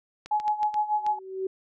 clicks, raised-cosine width 0.2 ms, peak -23 dBFS, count 6, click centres 0.26 / 0.4 / 0.48 / 0.631 / 0.742 / 1.065 s
sine tone with tremolo, 845 Hz, G#5, 30 cents sharp, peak -20 dBFS, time 0.31-1.19 s, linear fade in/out 5 ms, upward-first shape sine, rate 6.7 Hz, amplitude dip 80%
sine tone with exponential growth, 380 Hz, F#4, 46 cents sharp, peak -24 dBFS, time 0.91-1.47 s, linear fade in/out 5 ms, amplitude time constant 120 ms
effects none

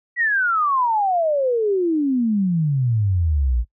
sine exponential sweep, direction down, 1963 to 55 Hz, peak -16 dBFS, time 0.16-3.65 s, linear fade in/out 50 ms, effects noise-tail reverb RT60 0.1 s tail -22 dB re dry

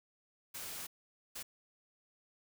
white noise bursts at uneven times, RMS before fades -44 dBFS, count 2, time 0.54-0.87 / 1.35-1.43 s, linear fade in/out 10 ms, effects none

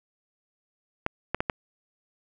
clicks, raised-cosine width 0.5 ms, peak -10 dBFS, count 4, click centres 1.064 / 1.346 / 1.405 / 1.498 s, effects none

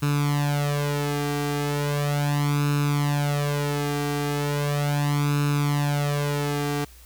sawtooth tone with flanger, 145 Hz, D3, 22 cents flat, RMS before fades -24 dBFS, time 0.02-6.85 s, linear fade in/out 10 ms, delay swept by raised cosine 0.76 to 2.56 ms, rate 0.37 Hz, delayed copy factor +0.75, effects added 60 Hz sine -47 dBFS peak until 7.05 s + white hiss -52 dBFS RMS until 7.05 s

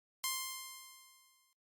5% pulse tone with exponential decay, 1051 Hz, C6, 7 cents sharp, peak -21 dBFS, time 0.24-1.53 s, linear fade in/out 0 ms, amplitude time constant 280 ms, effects noise-tail reverb RT60 0.2 s tail -23 dB re dry + Opus 48 kbps

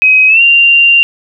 sine tone with pitch glide, 2531 to 2776 Hz, D#7 to F7, +29 to -11 cents, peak -3 dBFS, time 0.02-1.03 s, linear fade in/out 0 ms, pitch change +160 cents, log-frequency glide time 0.28-0.42 s, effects none

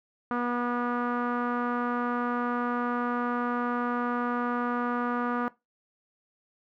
sawtooth tone with low-pass filter, 242.5 Hz, B3, 31 cents flat, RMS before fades -29 dBFS, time 0.31-5.48 s, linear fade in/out 0 ms, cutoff 1300 Hz, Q 3.6, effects noise-tail reverb RT60 0.2 s tail -19 dB re dry

